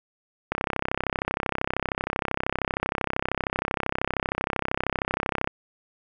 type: click train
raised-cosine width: 0.5 ms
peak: -9 dBFS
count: 164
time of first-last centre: 0.52-5.474 s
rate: 32.9 Hz
effects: none